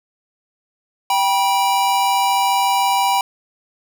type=tone pair together; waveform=square; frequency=784 / 969.5 Hz; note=G5 / B5; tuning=0 / -32 cents; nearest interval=major third; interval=368 cents; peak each=-18 dBFS; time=1.1-3.21 s; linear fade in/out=2 ms; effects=none